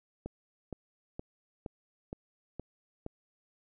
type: click train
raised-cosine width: 2 ms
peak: -25 dBFS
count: 7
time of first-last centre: 0.26-3.064 s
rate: 2.14 Hz
effects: none